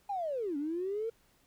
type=linear two-way sweep; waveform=triangle; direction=down then up; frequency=830.6 to 277.2 to 463.8 Hz; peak=-28 dBFS; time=0.09-1.1 s; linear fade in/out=10 ms; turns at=0.57 s; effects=tanh soft clip ceiling -30 dBFS + pink hiss -68 dBFS RMS until 1.46 s